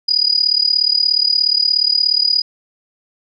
sine tone with amplitude modulation, 4918 Hz, D#8, 21 cents flat, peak -8 dBFS, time 0.08-2.42 s, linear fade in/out 10 ms, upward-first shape sine, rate 36.9 Hz, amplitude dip 90%, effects none

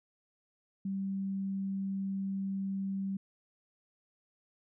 sine tone, 194.4 Hz, G3, 14 cents flat, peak -32 dBFS, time 0.85-3.17 s, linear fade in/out 5 ms, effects none

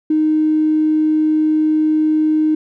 triangle tone with tanh clipping, 309.8 Hz, D#4, 7 cents flat, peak -11 dBFS, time 0.1-2.55 s, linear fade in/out 5 ms, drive 2 dB, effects none

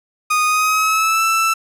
30% pulse tone with pitch glide, 1237 to 1325.8 Hz, D#6 to E6, -10 to +10 cents, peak -11 dBFS, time 0.3-1.54 s, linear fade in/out 10 ms, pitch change +120 cents, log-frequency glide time 0.46-1.23 s, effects resampled to 32000 Hz

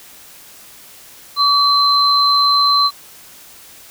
sine tone pair together, 1146 / 4084 Hz, D6 / C8, -43 / -43 cents, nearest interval octave + minor seventh, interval 2200 cents, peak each -13 dBFS, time 1.36-2.91 s, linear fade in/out 50 ms, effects white hiss -41 dBFS RMS until 3.9 s

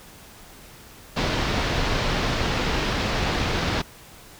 pink low-pass noise, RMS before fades -24 dBFS, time 1.16-3.82 s, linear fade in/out 10 ms, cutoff 5000 Hz, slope 24 dB/octave, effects pink hiss -46 dBFS RMS until 4.39 s

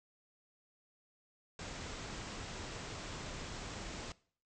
pink low-pass noise, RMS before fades -45 dBFS, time 1.59-4.12 s, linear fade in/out 2 ms, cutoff 7900 Hz, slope 96 dB/octave, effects noise-tail reverb RT60 0.5 s tail -21 dB re dry

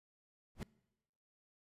brown noise with exponential growth, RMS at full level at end -33 dBFS, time 0.55-0.63 s, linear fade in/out 2 ms, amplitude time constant 17 ms, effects noise-tail reverb RT60 1.0 s tail -23 dB re dry + resampled to 32000 Hz

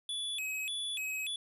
square tone with vibrato, 2960 Hz, F#7, in tune, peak -35 dBFS, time 0.09-1.36 s, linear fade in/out 2 ms, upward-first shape square, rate 1.7 Hz, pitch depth 260 cents each way, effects resampled to 32000 Hz

